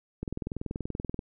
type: click train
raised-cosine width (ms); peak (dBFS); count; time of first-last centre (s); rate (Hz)
3; -20; 21; 0.23-1.192; 20.8
effects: none